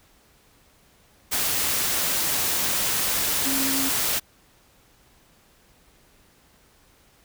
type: tone in noise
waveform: sine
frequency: 270 Hz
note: C#4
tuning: 45 cents flat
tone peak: -27 dBFS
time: 3.45-3.9 s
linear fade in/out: 20 ms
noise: white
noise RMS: -24 dBFS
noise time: 1.31-4.2 s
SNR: -6 dB
effects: pink hiss -58 dBFS RMS until 7.24 s